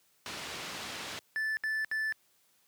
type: low-pass noise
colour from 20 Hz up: white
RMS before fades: -41 dBFS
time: 0.26-1.19 s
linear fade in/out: 0 ms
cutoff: 4200 Hz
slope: 12 dB/octave
type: tone bursts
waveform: triangle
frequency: 1753 Hz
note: A6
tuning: 7 cents flat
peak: -28 dBFS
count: 3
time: 1.36-2.124 s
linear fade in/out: 0 ms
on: 210 ms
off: 67 ms
effects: white hiss -69 dBFS RMS until 2.67 s + high-pass 80 Hz 12 dB/octave